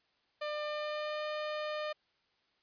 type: tone with pitch glide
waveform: sawtooth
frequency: 599 to 606.7 Hz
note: D5 to D#5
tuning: +34 to -44 cents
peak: -31 dBFS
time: 0.41-1.93 s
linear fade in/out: 10 ms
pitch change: +22 cents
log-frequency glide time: 0.65-1.26 s
effects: white hiss -74 dBFS RMS until 2.62 s + resampled to 11025 Hz